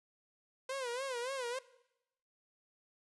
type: tone with vibrato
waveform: sawtooth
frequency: 509 Hz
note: C5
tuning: 48 cents flat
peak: -33 dBFS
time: 0.69-1.59 s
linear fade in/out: 5 ms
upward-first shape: sine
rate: 3.5 Hz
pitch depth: 130 cents each way
effects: noise-tail reverb RT60 0.9 s tail -20 dB re dry + resampled to 24000 Hz